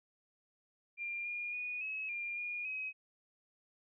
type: tone with pitch steps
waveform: sine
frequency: 2392 / 2423 / 2463 / 2570 / 2398 / 2431 / 2537 Hz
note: D7 / D#7 / D#7 / E7 / D7 / D#7 / D#7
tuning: +31 / -47 / -18 / -45 / +36 / -41 / +33 cents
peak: -37 dBFS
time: 0.97-2.93 s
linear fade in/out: 50 ms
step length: 280 ms
effects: none